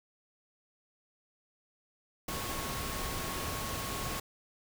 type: tone in noise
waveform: sine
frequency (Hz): 1097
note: C#6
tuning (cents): -18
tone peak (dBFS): -43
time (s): 2.28-4.2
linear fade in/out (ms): 5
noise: pink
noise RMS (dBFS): -37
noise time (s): 2.28-4.2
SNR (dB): -9
effects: none